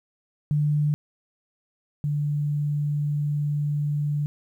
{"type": "tone pair in turn", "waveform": "sine", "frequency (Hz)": [148.5, 146.88], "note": ["D3", "D3"], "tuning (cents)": [20, 1], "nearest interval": "unison", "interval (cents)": 19, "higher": "first", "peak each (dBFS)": [-19, -22], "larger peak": "first", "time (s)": [[0.51, 0.94], [2.04, 4.26]], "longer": "second", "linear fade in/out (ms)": 0, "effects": ["10-bit"]}